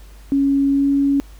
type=tone with pitch glide; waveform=sine; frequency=277.2 to 279.3 Hz; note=C#4 to C#4; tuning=0 to +13 cents; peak=-13 dBFS; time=0.32-1.2 s; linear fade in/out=0 ms; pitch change=+13 cents; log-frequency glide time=0.7-0.87 s; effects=added 50 Hz sine -38 dBFS peak until 1.39 s + pink hiss -50 dBFS RMS until 1.39 s